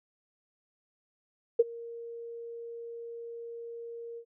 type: tone with ADSR envelope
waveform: sine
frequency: 466.2 Hz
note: A#4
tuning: in tune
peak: -15 dBFS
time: 1.59-4.25 s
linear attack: 9 ms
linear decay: 29 ms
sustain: -24 dB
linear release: 75 ms
effects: none